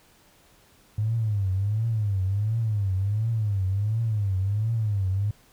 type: tone with vibrato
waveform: triangle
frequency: 103.8 Hz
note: G#2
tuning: in tune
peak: -18 dBFS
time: 0.98-5.31 s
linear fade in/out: 5 ms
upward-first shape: triangle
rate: 1.4 Hz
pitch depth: 200 cents each way
effects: tanh soft clip ceiling -20 dBFS + pink hiss -58 dBFS RMS until 5.52 s